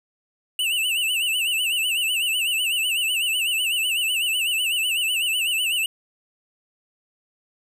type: tone with vibrato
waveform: square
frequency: 2800 Hz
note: F7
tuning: 4 cents sharp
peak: -21 dBFS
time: 0.59-5.86 s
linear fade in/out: 2 ms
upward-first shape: sine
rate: 8 Hz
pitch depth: 130 cents each way
effects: none